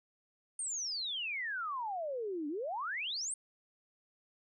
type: exponential two-way sweep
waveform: sine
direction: down then up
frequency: 9030 to 282.9 to 9030 Hz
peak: -35 dBFS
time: 0.59-3.34 s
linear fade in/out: 2 ms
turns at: 2.48 s
effects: none